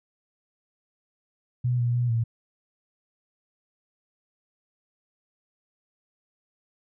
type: tone with pitch steps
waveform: sine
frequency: 123.5 / 120.2 / 121.8 / 115.1 Hz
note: B2 / B2 / B2 / A#2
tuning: 0 / -46 / -24 / -22 cents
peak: -21 dBFS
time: 1.64-2.24 s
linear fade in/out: 10 ms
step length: 150 ms
effects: none